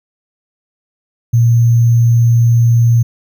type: tone with sample-and-hold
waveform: sine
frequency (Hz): 117.1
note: A#2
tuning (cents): +8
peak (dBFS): -6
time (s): 1.33-3.03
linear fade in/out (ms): 10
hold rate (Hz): 6300
effects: none